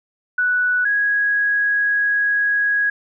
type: tone pair in turn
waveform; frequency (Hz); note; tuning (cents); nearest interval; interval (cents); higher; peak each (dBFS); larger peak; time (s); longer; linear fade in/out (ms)
sine; 1480 / 1658; F#6 / G#6; 0 / -3; major second; 197; second; -15 / -15; neither; 0.38-0.85 / 0.85-2.9; second; 5
effects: none